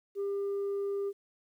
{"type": "tone", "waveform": "sine", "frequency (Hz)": 399.2, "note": "G4", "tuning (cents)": 32, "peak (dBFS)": -28, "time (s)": [0.15, 1.13], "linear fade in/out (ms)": 50, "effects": ["tanh soft clip ceiling -29 dBFS", "11-bit"]}